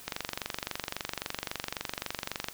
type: click train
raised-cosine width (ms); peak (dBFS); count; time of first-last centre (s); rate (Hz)
0.2; -14; 58; 0.08-2.485; 23.7
effects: white hiss -49 dBFS RMS until 2.53 s